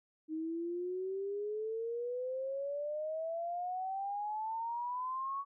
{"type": "exponential sweep", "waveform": "sine", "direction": "up", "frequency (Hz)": [311.1, 1124], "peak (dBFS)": -35, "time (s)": [0.28, 5.45], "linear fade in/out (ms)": 50, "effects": []}